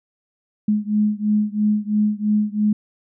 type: beating tone pair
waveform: sine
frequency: 209.4 / 212.4 Hz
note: G#3 / G#3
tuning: +15 / +39 cents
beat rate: 3 Hz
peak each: -19 / -20 dBFS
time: 0.68-2.73 s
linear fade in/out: 5 ms
effects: none